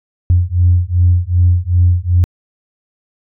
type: beating tone pair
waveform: sine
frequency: 87.31 / 89.91 Hz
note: F2 / F#2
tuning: 0 / -49 cents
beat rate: 2.6 Hz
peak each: -11 dBFS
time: 0.3-2.24 s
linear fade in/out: 0 ms
effects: tanh soft clip ceiling -1 dBFS